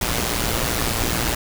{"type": "noise with amplitude modulation", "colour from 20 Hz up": "pink", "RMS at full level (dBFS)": -19, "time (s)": [0.01, 1.35], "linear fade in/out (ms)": 5, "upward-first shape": "sine", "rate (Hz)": 117, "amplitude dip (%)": 70, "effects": []}